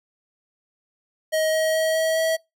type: tone with pitch steps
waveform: square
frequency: 630 / 634 / 638.1 / 642.1 / 646.2 Hz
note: D#5 / D#5 / D#5 / E5 / E5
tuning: +21 / +32 / +44 / -46 / -35 cents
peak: -20 dBFS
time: 1.32-2.37 s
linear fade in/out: 20 ms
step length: 210 ms
effects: noise-tail reverb RT60 0.2 s tail -24 dB re dry